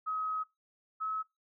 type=tone pair in turn; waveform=sine; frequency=1271 / 1288.7 Hz; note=D#6 / E6; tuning=+36 / -40 cents; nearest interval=unison; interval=24 cents; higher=second; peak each=-31 / -32 dBFS; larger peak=first; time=0.06-0.44 / 1-1.23 s; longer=first; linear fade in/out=20 ms; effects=noise-tail reverb RT60 0.2 s tail -21 dB re dry